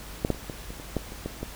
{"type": "clicks", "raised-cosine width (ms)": 2, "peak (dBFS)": [-10, -10, -28, -20, -27, -27, -12, -27, -17, -18], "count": 10, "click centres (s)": [0.249, 0.303, 0.347, 0.498, 0.705, 0.799, 0.967, 1.121, 1.26, 1.43], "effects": ["added 50 Hz sine -43 dBFS peak until 1.55 s", "pink hiss -43 dBFS RMS until 1.55 s"]}